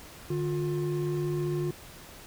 triangle tone pair together, 149.2 / 354.9 Hz, D3 / F4, +28 / +28 cents, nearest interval octave + minor third, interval 1500 cents, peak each -28 dBFS, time 0.3-1.71 s, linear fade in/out 5 ms, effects pink hiss -48 dBFS RMS until 2.26 s

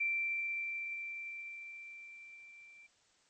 sine tone with level ramp, 2349 Hz, D7, in tune, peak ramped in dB -30 to -55 dBFS, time 0-2.87 s, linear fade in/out 10 ms, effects white hiss -70 dBFS RMS until 3.29 s + MP3 32 kbps

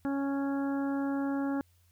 harmonic tone, 277.2 Hz, C#4, in tune, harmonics 1 / 2 / 3 / 4 / 5 / 6, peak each -29 / -40 / -41 / -47 / -45 / -48 dBFS, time 0.05-1.61 s, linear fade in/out 0 ms, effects added 87 Hz sine -63 dBFS peak until 1.91 s + white hiss -71 dBFS RMS until 1.91 s

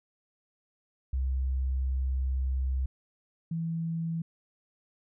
sine tone pair in turn, 65.41 / 164.82 Hz, C2 / E3, 0 / 0 cents, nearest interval octave + major third, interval 1600 cents, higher second, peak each -26 / -29 dBFS, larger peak first, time 1.13-2.86 / 3.51-4.22 s, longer first, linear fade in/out 5 ms, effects none

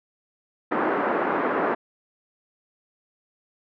pink band-pass noise, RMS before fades -24 dBFS, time 0.71-1.75 s, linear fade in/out 10 ms, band 260 to 1600 Hz, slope 24 dB/octave, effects none

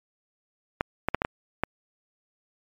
clicks, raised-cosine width 0.5 ms, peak -8 dBFS, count 6, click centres 0.809 / 1.086 / 1.146 / 1.219 / 1.249 / 1.636 s, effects MP3 96 kbps

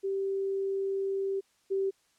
sine tone pair in turn, 389.9 / 388.2 Hz, G4 / G4, -9 / -17 cents, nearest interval unison, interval 8 cents, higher first, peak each -28 / -26 dBFS, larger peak second, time 0.03-1.41 / 1.7-1.91 s, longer first, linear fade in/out 20 ms, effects white hiss -69 dBFS RMS until 2.18 s + low-pass 9000 Hz 12 dB/octave

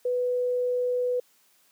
sine tone, 495.3 Hz, B4, 5 cents sharp, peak -23 dBFS, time 0.05-1.2 s, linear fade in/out 5 ms, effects white hiss -63 dBFS RMS until 1.71 s + high-pass 200 Hz 12 dB/octave

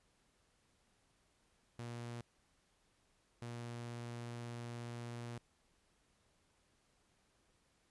sawtooth tone bursts at uneven times, 118.9 Hz, A#2, 35 cents sharp, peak -40 dBFS, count 2, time 1.79-2.21 / 3.42-5.38 s, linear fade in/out 0 ms, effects pink hiss -75 dBFS RMS until 7.9 s + resampled to 24000 Hz

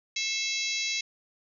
harmonic tone with a mistuned harmonic, 659.3 Hz, E5, in tune, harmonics 3 / 4 / 5 / 6 / 7 / 8 / 9 / 10, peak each -35 / -35 / -39 / -33 / -39 / -37 / -38 / -37 dBFS, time 0.16-1.01 s, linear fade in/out 5 ms, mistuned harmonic 3, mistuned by +150 cents, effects none

